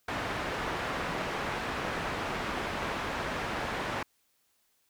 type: low-pass noise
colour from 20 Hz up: white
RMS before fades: -34 dBFS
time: 0.08-4.03 s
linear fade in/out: 5 ms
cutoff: 1600 Hz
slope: 12 dB/octave
effects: white hiss -72 dBFS RMS until 4.89 s